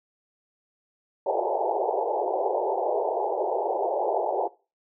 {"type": "band-pass noise", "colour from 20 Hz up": "white", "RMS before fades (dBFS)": -26, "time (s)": [1.26, 4.48], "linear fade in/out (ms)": 5, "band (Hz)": [360, 890], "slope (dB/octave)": 96, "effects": ["noise-tail reverb RT60 0.3 s tail -19 dB re dry"]}